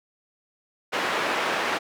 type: band-pass noise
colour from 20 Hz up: white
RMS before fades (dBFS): -26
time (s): 0.92-1.79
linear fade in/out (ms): 20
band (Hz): 310 to 1800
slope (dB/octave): 12
effects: none